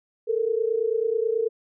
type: tone pair together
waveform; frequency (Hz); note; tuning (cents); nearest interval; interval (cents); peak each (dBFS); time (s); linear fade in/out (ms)
sine; 437 / 466.2; A4 / A#4; -12 / 0; minor second; 112; -24; 0.27-1.49; 20
effects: none